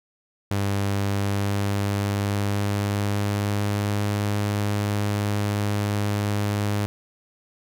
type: tone with pitch glide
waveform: sawtooth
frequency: 99.9 to 102.95 Hz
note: G2 to G#2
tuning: +33 to -15 cents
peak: -18 dBFS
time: 0.51-6.86 s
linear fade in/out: 0 ms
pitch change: +52 cents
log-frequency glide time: 0.95-4.21 s
effects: none